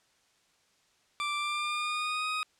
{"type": "tone with pitch glide", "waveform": "20% pulse", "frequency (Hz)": [1175, 1252.1], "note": ["D6", "D#6"], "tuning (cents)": [1, 11], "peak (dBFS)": -25, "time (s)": [1.2, 2.43], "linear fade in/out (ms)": 0, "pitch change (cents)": 110, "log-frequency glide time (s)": [1.37, 2.28], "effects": ["white hiss -68 dBFS RMS until 2.59 s", "low-pass 7000 Hz 12 dB/octave"]}